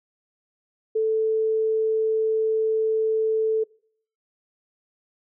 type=tone; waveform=sine; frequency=440 Hz; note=A4; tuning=in tune; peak=-19 dBFS; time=0.95-3.64 s; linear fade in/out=10 ms; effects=noise-tail reverb RT60 0.6 s tail -25 dB re dry